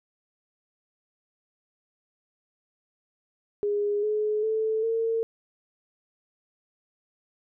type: tone with pitch steps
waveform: sine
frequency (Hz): 411.5 / 425 / 439 / 453.4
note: G#4 / G#4 / A4 / A#4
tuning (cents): -16 / +40 / -4 / -48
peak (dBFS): -23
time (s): 3.63-5.23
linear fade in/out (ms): 0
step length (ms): 400
effects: none